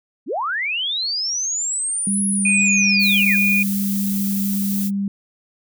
sine linear two-way sweep, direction up then down, 183.2 to 10548 to 1499 Hz, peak -20 dBFS, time 0.26-3.37 s, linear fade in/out 50 ms, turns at 2.27 s
sine tone, 198.8 Hz, G3, 25 cents sharp, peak -19 dBFS, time 2.07-5.08 s, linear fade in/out 2 ms
sine tone with pitch glide, 2473 to 2442 Hz, D#7 to D#7, -11 to -33 cents, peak -15 dBFS, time 2.45-3.63 s, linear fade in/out 5 ms, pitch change -22 cents, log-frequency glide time 2.72-3.12 s
violet noise, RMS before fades -27 dBFS, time 2.99-4.91 s, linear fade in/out 50 ms
effects none

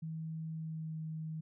sine tone with pitch glide, 160.2 to 158.18 Hz, E3 to D#3, -49 to +29 cents, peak -38 dBFS, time 0.02-1.41 s, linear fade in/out 10 ms, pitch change -22 cents, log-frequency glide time 0.52-1 s, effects none

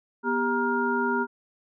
sine tone cluster, 243.8 / 397.4 / 943 / 1411 Hz, B3 / G4 / A#5 / F6, -22 / +24 / +20 / +17 cents, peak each -28 dBFS, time 0.23-1.27 s, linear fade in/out 50 ms, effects none

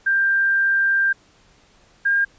sine tone pair in turn, 1586 / 1610 Hz, G6 / G6, +20 / +46 cents, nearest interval unison, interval 26 cents, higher second, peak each -15 dBFS, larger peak neither, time 0.06-1.13 / 2.05-2.25 s, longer first, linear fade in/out 10 ms, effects pink hiss -55 dBFS RMS until 2.38 s + resampled to 16000 Hz

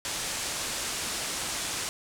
white low-pass noise, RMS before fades -33 dBFS, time 0.05-1.89 s, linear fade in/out 0 ms, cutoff 9300 Hz, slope 24 dB/octave, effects none

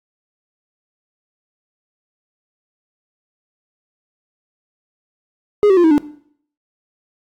triangle tone with pitch steps, 415.3 / 380.8 / 349.2 / 320.2 / 293.7 Hz, G#4 / F#4 / F4 / D#4 / D4, 0 / +50 / 0 / +50 / 0 cents, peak -6 dBFS, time 5.63-5.98 s, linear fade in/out 0 ms, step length 70 ms, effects noise-tail reverb RT60 0.6 s tail -18 dB re dry + AAC 64 kbps

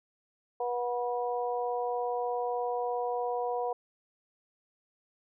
harmonic tone, 243.2 Hz, B3, 26 cents flat, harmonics 2 / 3 / 4, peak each -32 / -33 / -37 dBFS, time 0.6-3.73 s, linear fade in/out 5 ms, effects none

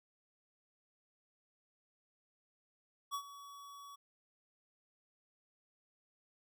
square tone with ADSR envelope, 1130 Hz, C#6, 33 cents sharp, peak -36 dBFS, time 3.11-3.96 s, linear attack 33 ms, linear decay 77 ms, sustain -15 dB, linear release 13 ms, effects none

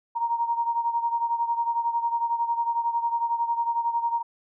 sine beating tone pair, 932.3 / 943.3 Hz, A#5 / A#5, 0 / +20 cents, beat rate 11 Hz, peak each -24 / -29 dBFS, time 0.15-4.23 s, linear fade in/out 20 ms, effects none

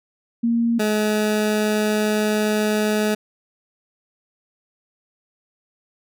sine / 20% pulse tone pair in turn, 233.1 / 212.6 Hz, A#3 / G#3, 0 / +41 cents, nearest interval major second, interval 159 cents, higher first, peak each -16 / -13 dBFS, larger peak second, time 0.43-0.79 / 0.79-3.15 s, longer second, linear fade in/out 10 ms, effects none

